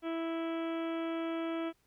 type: harmonic tone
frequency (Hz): 329.3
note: E4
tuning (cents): -2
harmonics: 1 / 2 / 3 / 4 / 5 / 6 / 7 / 8 / 9 / 10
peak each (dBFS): -34 / -40 / -49 / -45 / -53 / -55 / -51 / -55 / -58 / -54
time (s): 0.02-1.73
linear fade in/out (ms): 50
effects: pink hiss -73 dBFS RMS until 1.86 s